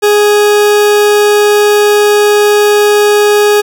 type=tone; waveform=40% pulse; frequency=415.3 Hz; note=G#4; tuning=in tune; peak=-4 dBFS; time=0.02-3.62 s; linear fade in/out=20 ms; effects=none